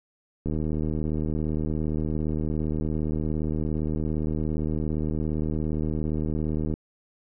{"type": "click train", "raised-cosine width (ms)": 3, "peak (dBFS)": -16, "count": 487, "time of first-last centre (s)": [0.46, 6.739], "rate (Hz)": 77.4, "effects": []}